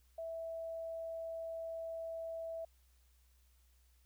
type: tone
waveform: sine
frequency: 657 Hz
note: E5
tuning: 6 cents flat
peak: -40 dBFS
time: 0.18-2.65 s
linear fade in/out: 5 ms
effects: added 62 Hz sine -66 dBFS peak until 4.05 s + white hiss -75 dBFS RMS until 4.05 s